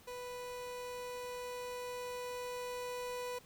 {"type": "tone with level ramp", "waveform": "30% pulse", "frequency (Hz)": 493.9, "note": "B4", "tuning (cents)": 0, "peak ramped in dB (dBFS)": [-40, -36], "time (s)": [0.07, 3.39], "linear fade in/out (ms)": 10, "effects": ["pink hiss -61 dBFS RMS until 3.45 s"]}